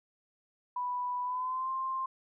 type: tone with pitch glide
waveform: sine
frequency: 987.8 to 1052.6 Hz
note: B5 to C6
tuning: 0 to +10 cents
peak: -31 dBFS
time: 0.76-2.06 s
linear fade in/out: 5 ms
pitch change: +110 cents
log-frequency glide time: 1.23-1.71 s
effects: none